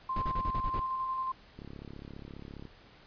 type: tone with tremolo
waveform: sine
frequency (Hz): 1046.5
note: C6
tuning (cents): 0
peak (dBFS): -30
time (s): 0.09-1.32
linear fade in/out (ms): 5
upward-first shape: square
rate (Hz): 11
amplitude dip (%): 25
type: noise bursts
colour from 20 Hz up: brown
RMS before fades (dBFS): -34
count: 7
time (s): 0.16-0.795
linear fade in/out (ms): 2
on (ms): 59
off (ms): 37
type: click train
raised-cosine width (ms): 3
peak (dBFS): -32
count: 38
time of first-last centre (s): 1.59-2.653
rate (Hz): 34.8
effects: pink hiss -57 dBFS RMS until 3.06 s + resampled to 11025 Hz